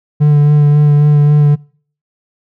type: tone with vibrato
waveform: triangle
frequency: 147.4 Hz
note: D3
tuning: 7 cents sharp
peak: -3 dBFS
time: 0.2-1.56 s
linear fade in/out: 20 ms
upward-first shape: sine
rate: 3.7 Hz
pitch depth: 18 cents each way
effects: noise-tail reverb RT60 0.5 s tail -25 dB re dry